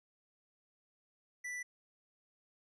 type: tone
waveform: square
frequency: 1975.5 Hz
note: B6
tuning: in tune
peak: -40 dBFS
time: 1.44-1.63 s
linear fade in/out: 10 ms
effects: resampled to 22050 Hz